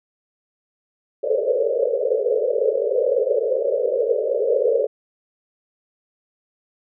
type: band-pass noise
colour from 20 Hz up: pink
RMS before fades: -20 dBFS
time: 1.23-4.87 s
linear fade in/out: 10 ms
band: 420 to 580 Hz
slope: 96 dB/octave
effects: none